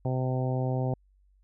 harmonic tone, 128.8 Hz, C3, 27 cents flat, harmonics 1 / 2 / 3 / 4 / 5 / 6 / 7, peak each -27 / -35 / -37 / -36 / -38 / -39 / -45 dBFS, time 0.05-0.94 s, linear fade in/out 2 ms, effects added 48 Hz sine -60 dBFS peak until 1.43 s

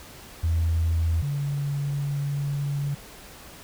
sine tone pair in turn, 82.41 / 142.16 Hz, E2 / C#3, 0 / +44 cents, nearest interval major sixth, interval 944 cents, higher second, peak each -19 / -24 dBFS, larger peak first, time 0.43-1.22 / 1.22-2.95 s, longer second, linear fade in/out 10 ms, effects tanh soft clip ceiling -16 dBFS + pink hiss -45 dBFS RMS until 3.63 s

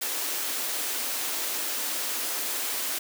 white high-pass noise, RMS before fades -30 dBFS, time 0.01-2.99 s, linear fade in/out 10 ms, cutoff 240 Hz, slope 48 dB/octave, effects none

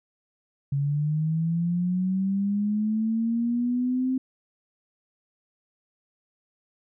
sine linear sweep, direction up, 138.2 to 261.6 Hz, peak -22 dBFS, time 0.72-4.18 s, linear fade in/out 5 ms, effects none

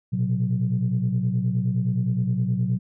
sine tone cluster, 117.9 / 127.5 / 184.1 Hz, A#2 / C3 / F#3, +20 / -44 / -8 cents, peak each -24 dBFS, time 0.12-2.79 s, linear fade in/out 20 ms, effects tanh soft clip ceiling -13 dBFS

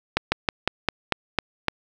slowing click train, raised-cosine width 0.3 ms, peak -3 dBFS, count 8, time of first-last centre 0.17-1.683 s, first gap 150 ms, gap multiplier 1.12, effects 7-bit

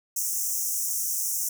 pink high-pass noise, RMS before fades -28 dBFS, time 0.16-1.49 s, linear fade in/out 5 ms, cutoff 5600 Hz, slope 96 dB/octave, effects none

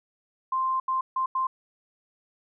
sine tone bursts at uneven times, 1046.5 Hz, C6, in tune, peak -23 dBFS, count 4, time 0.52-0.8 / 0.88-1.01 / 1.16-1.26 / 1.35-1.47 s, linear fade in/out 5 ms, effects none

